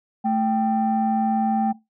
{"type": "tone pair together", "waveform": "sine", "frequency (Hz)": [220, 783.2], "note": ["A3", "G5"], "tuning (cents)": [0, -2], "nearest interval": "octave + minor seventh", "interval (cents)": 2198, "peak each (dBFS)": -20, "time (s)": [0.24, 1.73], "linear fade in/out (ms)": 20, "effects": ["noise-tail reverb RT60 0.2 s tail -18 dB re dry", "tanh soft clip ceiling -13 dBFS"]}